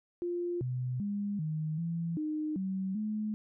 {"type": "tone with pitch steps", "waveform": "sine", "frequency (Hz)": [349.7, 126.1, 203.2, 155.6, 167.6, 306.7, 190.4, 213.6], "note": ["F4", "B2", "G#3", "D#3", "E3", "D#4", "F#3", "G#3"], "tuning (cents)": [2, 36, -38, 0, 29, -25, 50, 49], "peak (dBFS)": -31, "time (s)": [0.22, 3.34], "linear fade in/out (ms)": 0, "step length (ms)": 390, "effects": []}